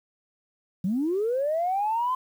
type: linear sweep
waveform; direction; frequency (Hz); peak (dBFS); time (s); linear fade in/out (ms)
sine; up; 171.3 to 1040; -22; 0.84-2.15; 5
effects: tanh soft clip ceiling -18 dBFS + 9-bit